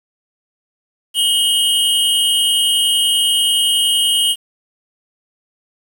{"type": "tone pair together", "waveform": "square", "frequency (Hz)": [2886, 3155], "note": ["F#7", "G7"], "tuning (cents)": [-44, 10], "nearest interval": "major second", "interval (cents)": 154, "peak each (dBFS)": -16, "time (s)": [1.14, 4.36], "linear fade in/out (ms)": 50, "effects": ["7-bit"]}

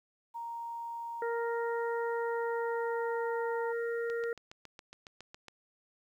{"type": "tone with pitch glide", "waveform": "sine", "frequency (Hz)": [932.3, 915.2], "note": ["A#5", "A#5"], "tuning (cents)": [0, -32], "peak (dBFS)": -37, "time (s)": [0.34, 3.73], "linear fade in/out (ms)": 20, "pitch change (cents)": -32, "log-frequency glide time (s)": [2.12, 3.36]}
{"type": "harmonic tone", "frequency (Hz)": 466.2, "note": "A#4", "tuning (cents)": 0, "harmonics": [1, 3, 4], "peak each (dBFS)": [-32, -42, -44], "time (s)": [1.22, 4.33], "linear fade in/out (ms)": 2}
{"type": "click train", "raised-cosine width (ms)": 0.2, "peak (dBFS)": -30, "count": 11, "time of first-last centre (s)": [4.1, 5.483], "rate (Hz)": 7.23}
{"effects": ["11-bit"]}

